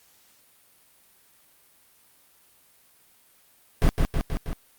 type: noise with echo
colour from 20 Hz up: brown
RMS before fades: -17 dBFS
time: 3.82-3.89 s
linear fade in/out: 0 ms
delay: 160 ms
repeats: 4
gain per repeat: -3 dB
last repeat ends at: 4.53 s
effects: white hiss -59 dBFS RMS until 4.78 s + Opus 48 kbps

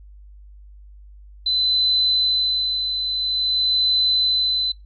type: tone with tremolo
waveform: sine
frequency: 4027 Hz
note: B7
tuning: 33 cents sharp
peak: -15 dBFS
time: 1.46-4.72 s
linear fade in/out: 5 ms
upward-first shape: sine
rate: 0.49 Hz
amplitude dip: 50%
effects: noise-tail reverb RT60 0.2 s tail -25 dB re dry + added 50 Hz sine -41 dBFS peak until 4.85 s

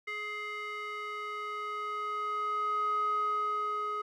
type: tone with band-pass filter sweep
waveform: square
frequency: 420 Hz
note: G#4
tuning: 19 cents sharp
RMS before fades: -34 dBFS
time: 0.07-4.02 s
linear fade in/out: 10 ms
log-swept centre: 1900 to 1100 Hz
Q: 5.9
effects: none

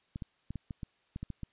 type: clicks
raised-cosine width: 5 ms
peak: -26 dBFS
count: 10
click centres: 0.159 / 0.222 / 0.506 / 0.557 / 0.708 / 0.832 / 1.161 / 1.23 / 1.303 / 1.433 s
effects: white hiss -71 dBFS RMS until 1.52 s + resampled to 8000 Hz

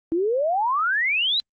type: exponential sweep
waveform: sine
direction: up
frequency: 318.8 to 4074 Hz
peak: -19 dBFS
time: 0.12-1.4 s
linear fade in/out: 0 ms
effects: Opus 48 kbps

